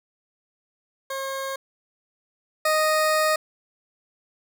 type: tone pair in turn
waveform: 20% pulse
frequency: 539 / 621.3 Hz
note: C#5 / D#5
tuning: -49 / -3 cents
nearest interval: major second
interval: 246 cents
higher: second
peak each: -23 / -14 dBFS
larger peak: second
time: 1.1-1.56 / 2.65-3.36 s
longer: second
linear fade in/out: 5 ms
effects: none